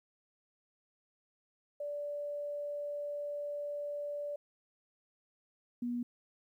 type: tone pair in turn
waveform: sine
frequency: 582 / 241.8 Hz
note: D5 / B3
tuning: -16 / -36 cents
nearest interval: octave + minor third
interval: 1520 cents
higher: first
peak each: -36 / -33 dBFS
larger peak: second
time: 1.8-4.36 / 5.82-6.03 s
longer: first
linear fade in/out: 5 ms
effects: 12-bit

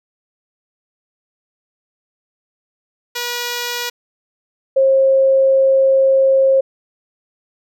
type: tone pair in turn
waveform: 5% pulse / sine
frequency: 482.7 / 535.9 Hz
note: B4 / C5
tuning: -40 / +41 cents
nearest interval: major second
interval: 181 cents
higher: second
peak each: -9 dBFS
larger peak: neither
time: 3.15-3.9 / 4.76-6.61 s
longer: second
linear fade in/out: 10 ms
effects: none

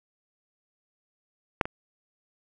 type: clicks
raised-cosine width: 0.5 ms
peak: -6 / -17 dBFS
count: 2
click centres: 1.612 / 1.655 s
effects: none

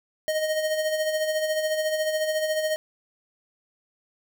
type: tone with tremolo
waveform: square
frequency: 622.3 Hz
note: D#5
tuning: in tune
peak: -22 dBFS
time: 0.28-2.76 s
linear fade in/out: 0 ms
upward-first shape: sine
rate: 14 Hz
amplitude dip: 50%
effects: none

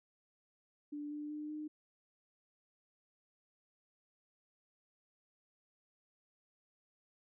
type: tone with pitch steps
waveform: sine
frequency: 293.7 / 297.1 / 300.6 / 304.1 Hz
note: D4 / D4 / D4 / D#4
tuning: 0 / +20 / +40 / -40 cents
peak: -40 dBFS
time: 0.92-1.68 s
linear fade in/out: 10 ms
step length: 190 ms
effects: none

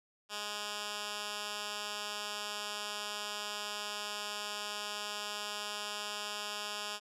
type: tone with band-pass filter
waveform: 10% pulse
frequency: 207.7 Hz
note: G#3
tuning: in tune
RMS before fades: -40 dBFS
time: 0.29-7 s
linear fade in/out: 50 ms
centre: 4300 Hz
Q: 0.74
effects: resampled to 32000 Hz

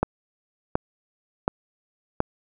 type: click train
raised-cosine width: 1 ms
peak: -6 dBFS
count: 4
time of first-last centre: 0.03-2.204 s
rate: 1.38 Hz
effects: none

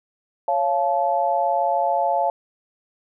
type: chord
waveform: sine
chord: Db augmented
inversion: none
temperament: just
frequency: 554.4 / 693 / 866.2 Hz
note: Db5 / F5 / A5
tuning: 0 / -14 / -27 cents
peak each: -24 / -21 / -22 dBFS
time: 0.48-2.3 s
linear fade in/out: 2 ms
effects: none

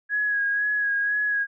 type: tone with vibrato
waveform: sine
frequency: 1661.2 Hz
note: G#6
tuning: in tune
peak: -21 dBFS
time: 0.09-1.47 s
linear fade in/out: 50 ms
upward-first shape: sine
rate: 2 Hz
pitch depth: 28 cents each way
effects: none

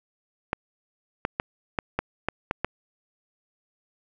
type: clicks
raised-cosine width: 0.5 ms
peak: -9 dBFS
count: 8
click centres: 0.531 / 1.251 / 1.399 / 1.788 / 1.99 / 2.286 / 2.511 / 2.646 s
effects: none

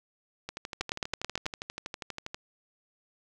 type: two click trains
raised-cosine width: 0.2 ms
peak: -12 / -19 dBFS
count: 7 / 24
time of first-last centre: 0.81-1.464 / 0.49-2.345 s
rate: 9.17 / 12.4 Hz
effects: none

